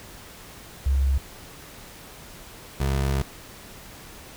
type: tone pair in turn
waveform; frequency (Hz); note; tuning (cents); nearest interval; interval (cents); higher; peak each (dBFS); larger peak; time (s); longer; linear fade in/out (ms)
sine / 25% pulse; 67.6 / 67.99; C#2 / C#2; -43 / -33; unison; 10; second; -18 / -18; neither; 0.86-1.18 / 2.8-3.22; second; 5
effects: pink hiss -44 dBFS RMS until 4.36 s